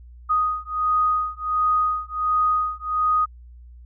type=beating tone pair; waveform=sine; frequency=1244.5 / 1245.9 Hz; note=D#6 / D#6; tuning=0 / +2 cents; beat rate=1.4 Hz; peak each=-22 dBFS; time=0.29-3.26 s; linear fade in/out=20 ms; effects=added 60 Hz sine -41 dBFS peak until 3.85 s